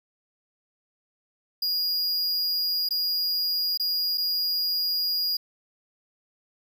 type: tone with dropouts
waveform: square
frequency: 4863 Hz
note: D#8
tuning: 40 cents flat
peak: -24 dBFS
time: 1.62-5.37 s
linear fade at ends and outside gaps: 5 ms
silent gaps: 2.889-2.907 / 3.775-3.797 / 4.175-4.179 s
effects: none